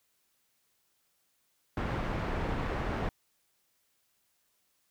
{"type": "low-pass noise", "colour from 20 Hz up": "pink", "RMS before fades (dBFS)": -33, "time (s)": [1.77, 3.09], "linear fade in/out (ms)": 2, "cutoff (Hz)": 1700, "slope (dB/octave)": 12, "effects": ["white hiss -74 dBFS RMS until 4.9 s"]}